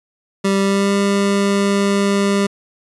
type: tone with pitch glide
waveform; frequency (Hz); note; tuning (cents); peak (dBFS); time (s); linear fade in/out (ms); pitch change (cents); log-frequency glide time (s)
25% pulse; 196 to 199.66; G3 to G3; 0 to +32; -10; 0.44-2.47; 10; +32; 0.6-0.93
effects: resampled to 24000 Hz